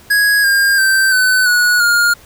square tone with pitch steps, 1661.2 / 1609.3 / 1558.9 / 1510.2 / 1463 / 1417.2 Hz, G#6 / G6 / G6 / F#6 / F#6 / F6, 0 / +45 / -10 / +35 / -20 / +25 cents, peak -10 dBFS, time 0.1-2.14 s, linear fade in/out 10 ms, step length 340 ms, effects pink hiss -43 dBFS RMS until 2.25 s

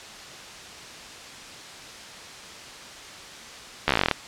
slowing click train, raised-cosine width 0.3 ms, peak -3 dBFS, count 13, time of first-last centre 3.88-4.113 s, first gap 13 ms, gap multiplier 1.07, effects white hiss -41 dBFS RMS until 4.27 s + low-pass 6000 Hz 12 dB/octave

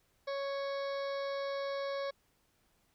harmonic tone with a mistuned harmonic, 554.4 Hz, C#5, in tune, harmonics 1 / 2 / 3 / 4 / 6 / 7 / 8 / 9 / 10, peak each -35 / -43 / -48 / -50 / -56 / -52 / -53 / -58 / -57 dBFS, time 0.27-2.11 s, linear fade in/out 10 ms, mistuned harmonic 9, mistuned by +29 cents, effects pink hiss -73 dBFS RMS until 2.94 s

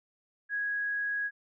sine tone, 1658 Hz, G#6, 3 cents flat, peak -29 dBFS, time 0.49-1.31 s, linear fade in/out 50 ms, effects none

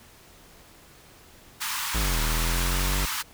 pink high-pass noise, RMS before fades -30 dBFS, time 1.6-3.23 s, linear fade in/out 20 ms, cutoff 870 Hz, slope 96 dB/octave
45% pulse linear two-way sweep, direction down then up, 58.27 to 38.08 to 49.28 Hz, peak -24 dBFS, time 1.94-3.06 s, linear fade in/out 10 ms, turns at 2.19 s
effects pink hiss -52 dBFS RMS until 3.33 s

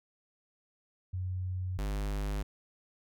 sine / square tone pair in turn, 92 / 50.51 Hz, F#2 / G#1, -9 / -47 cents, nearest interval minor seventh, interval 1038 cents, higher first, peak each -32 / -32 dBFS, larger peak neither, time 1.13-1.78 / 1.78-2.43 s, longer neither, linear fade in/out 10 ms, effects none

